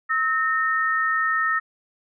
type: tone pair together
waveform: sine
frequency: 1293 / 1831.4 Hz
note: E6 / A#6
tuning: -34 / -31 cents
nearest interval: tritone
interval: 603 cents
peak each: -22 dBFS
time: 0.09-1.6 s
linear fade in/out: 20 ms
effects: none